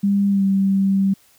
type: tone with pitch glide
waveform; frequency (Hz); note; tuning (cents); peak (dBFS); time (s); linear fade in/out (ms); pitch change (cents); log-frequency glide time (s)
sine; 200 to 194.64; G3 to G3; +35 to -12; -14; 0.03-1.14; 10; -47; 0.29-0.44
effects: white hiss -55 dBFS RMS until 1.38 s